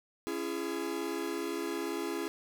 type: chord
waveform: 45% pulse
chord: C# minor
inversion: none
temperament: equal with one note detuned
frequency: 277.2 / 337.7 / 415.3 Hz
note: C#4 / E4 / G#4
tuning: 0 / +42 / 0 cents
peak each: -40 / -36 / -38 dBFS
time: 0.27-2.28 s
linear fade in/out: 0 ms
effects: none